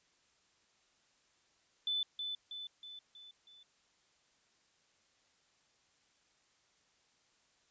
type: tone with echo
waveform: sine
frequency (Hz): 3506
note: A7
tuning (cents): -7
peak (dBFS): -32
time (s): 1.87-2.03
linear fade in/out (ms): 2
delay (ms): 320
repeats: 5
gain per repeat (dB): -5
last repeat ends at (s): 3.63
effects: white hiss -72 dBFS RMS until 7.7 s + resampled to 16000 Hz